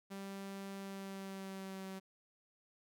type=tone with pitch glide; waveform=sawtooth; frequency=196 to 191.08 Hz; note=G3 to G3; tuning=0 to -44 cents; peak=-40 dBFS; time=0.1-2 s; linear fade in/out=20 ms; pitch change=-44 cents; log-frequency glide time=0.77-1.86 s; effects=none